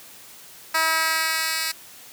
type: tone with high-pass filter sweep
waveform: 10% pulse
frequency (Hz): 321.5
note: E4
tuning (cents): -43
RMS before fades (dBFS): -23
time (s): 0.74-1.72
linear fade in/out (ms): 10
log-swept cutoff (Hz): 1100 to 3000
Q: 0.83
effects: white hiss -45 dBFS RMS until 2.12 s + high-pass 80 Hz 12 dB/octave